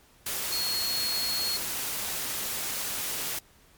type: tone in noise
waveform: sine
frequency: 4317 Hz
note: C#8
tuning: 47 cents flat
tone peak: -28 dBFS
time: 0.52-1.57 s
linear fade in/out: 5 ms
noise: white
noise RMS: -32 dBFS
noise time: 0.26-3.39 s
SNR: +1 dB
effects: pink hiss -59 dBFS RMS until 3.77 s + MP3 96 kbps